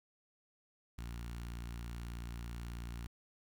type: tone with notch filter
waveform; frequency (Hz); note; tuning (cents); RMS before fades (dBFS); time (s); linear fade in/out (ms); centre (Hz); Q
sawtooth; 58.4; A#1; +4; -44; 0.98-3.07; 5; 520; 0.71
effects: 11-bit